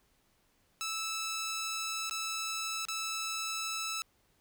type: tone with dropouts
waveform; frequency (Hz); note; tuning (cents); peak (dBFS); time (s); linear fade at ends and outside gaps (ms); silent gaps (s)
10% pulse; 1313; E6; -7; -26; 0.81-4.02; 0; 2.096-2.11 / 2.852-2.885
effects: pink hiss -71 dBFS RMS until 4.4 s